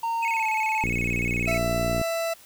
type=tone with pitch glide; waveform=triangle; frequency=919 to 876 Hz; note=A#5 to A5; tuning=-25 to -8 cents; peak=-22 dBFS; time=0.03-0.84 s; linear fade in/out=5 ms; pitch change=-83 cents; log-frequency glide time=0.3-0.48 s
type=tone with vibrato; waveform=triangle; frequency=2369 Hz; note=D7; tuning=14 cents sharp; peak=-25 dBFS; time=0.22-1.58 s; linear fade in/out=10 ms; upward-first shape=square; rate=17 Hz; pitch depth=130 cents each way
type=click train; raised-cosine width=3 ms; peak=-16 dBFS; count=71; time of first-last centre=0.84-2.014 s; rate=59.6 Hz
type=tone; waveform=40% pulse; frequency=664 Hz; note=E5; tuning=12 cents sharp; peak=-24 dBFS; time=1.47-2.34 s; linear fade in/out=10 ms
effects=white hiss -51 dBFS RMS until 2.45 s